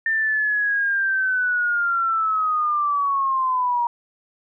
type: linear sweep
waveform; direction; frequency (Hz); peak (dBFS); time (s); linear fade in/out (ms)
sine; down; 1800 to 944; -18; 0.06-3.87; 2
effects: none